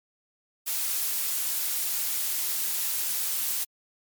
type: noise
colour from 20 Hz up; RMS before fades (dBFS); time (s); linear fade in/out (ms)
blue; -28; 0.66-3.65; 20
effects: MP3 96 kbps